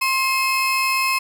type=tone pair together; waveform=35% pulse; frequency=1061 / 2582 Hz; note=C6 / E7; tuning=+24 / -37 cents; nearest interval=octave + minor third; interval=1539 cents; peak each=-19 dBFS; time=0.01-1.19 s; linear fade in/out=10 ms; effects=none